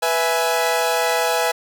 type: chord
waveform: sawtooth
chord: E major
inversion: second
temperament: equal with one note detuned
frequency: 493.9 / 659.3 / 834 Hz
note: B4 / E5 / G#5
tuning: 0 / 0 / +7 cents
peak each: -18 dBFS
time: 0.02-1.52 s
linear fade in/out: 10 ms
effects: none